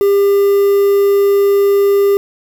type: tone with quantisation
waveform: triangle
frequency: 400 Hz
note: G4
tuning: 35 cents sharp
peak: -6 dBFS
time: 0.01-2.17 s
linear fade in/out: 0 ms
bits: 5
effects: none